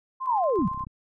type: tone with tremolo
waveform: sine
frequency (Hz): 1046.5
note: C6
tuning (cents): 0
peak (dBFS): -28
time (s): 0.2-0.85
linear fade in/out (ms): 20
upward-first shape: square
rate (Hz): 8.4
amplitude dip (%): 30
type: linear sweep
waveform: sine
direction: down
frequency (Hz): 1046.5 to 144.2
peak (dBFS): -21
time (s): 0.27-0.68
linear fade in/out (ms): 5
type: clicks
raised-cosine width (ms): 5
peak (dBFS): -28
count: 10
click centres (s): 0.59 / 0.622 / 0.652 / 0.684 / 0.715 / 0.746 / 0.776 / 0.808 / 0.838 / 0.869
effects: none